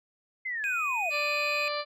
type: linear sweep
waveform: sine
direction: down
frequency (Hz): 2104 to 622.3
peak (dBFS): -30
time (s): 0.45-1.1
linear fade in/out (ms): 10
type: tone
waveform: triangle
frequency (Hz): 2489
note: D#7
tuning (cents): 0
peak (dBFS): -27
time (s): 0.64-1.68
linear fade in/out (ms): 0
type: harmonic tone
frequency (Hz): 589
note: D5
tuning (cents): +5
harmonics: 1 / 2 / 3 / 4 / 5 / 6 / 7 / 8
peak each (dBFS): -33 / -34 / -41 / -38 / -45 / -47 / -38 / -41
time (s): 1.1-1.85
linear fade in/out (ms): 50
effects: none